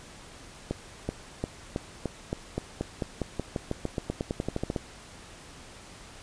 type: accelerating click train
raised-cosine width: 2 ms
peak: -15 dBFS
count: 24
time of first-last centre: 0.71-4.762 s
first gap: 380 ms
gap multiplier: 0.92
effects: pink hiss -48 dBFS RMS until 6.22 s + resampled to 22050 Hz